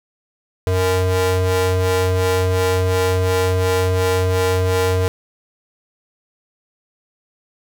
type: ring-modulated tone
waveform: 40% pulse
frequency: 185.6 Hz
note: F#3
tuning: 6 cents sharp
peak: -11 dBFS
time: 0.67-5.08 s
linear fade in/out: 0 ms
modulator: 277 Hz
effects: none